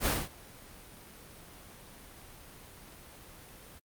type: noise with ADSR envelope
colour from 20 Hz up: pink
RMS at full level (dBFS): -27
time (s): 0-3.8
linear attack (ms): 61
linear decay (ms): 220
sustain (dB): -24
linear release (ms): 27
effects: Opus 32 kbps